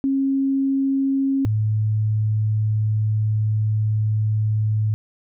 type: tone pair in turn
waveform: sine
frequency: 271.4 / 107.71 Hz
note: C#4 / A2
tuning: -36 / -36 cents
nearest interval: octave + major third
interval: 1600 cents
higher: first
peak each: -17 dBFS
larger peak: neither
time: 0.04-1.45 / 1.45-4.94 s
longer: second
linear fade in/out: 0 ms
effects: none